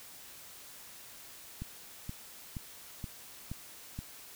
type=click train; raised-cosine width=5 ms; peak=-26 dBFS; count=6; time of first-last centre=1.62-3.99 s; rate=2.11 Hz; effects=white hiss -51 dBFS RMS until 4.35 s